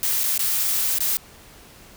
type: noise with dropouts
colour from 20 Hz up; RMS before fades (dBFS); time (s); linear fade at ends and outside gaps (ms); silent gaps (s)
blue; -22; 0.03-1.17; 0; 0.235-0.239 / 0.378-0.393 / 0.985-1.005
effects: pink hiss -47 dBFS RMS until 1.96 s